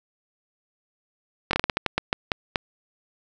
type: slowing click train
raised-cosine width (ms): 0.3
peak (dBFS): -5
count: 12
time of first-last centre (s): 1.51-2.558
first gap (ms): 22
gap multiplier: 1.27
effects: none